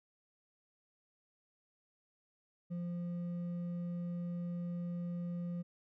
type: tone with hard clipping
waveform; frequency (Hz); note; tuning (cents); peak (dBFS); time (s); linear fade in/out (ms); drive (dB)
sine; 174.2; F3; -4; -38; 2.7-5.63; 20; 4
effects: none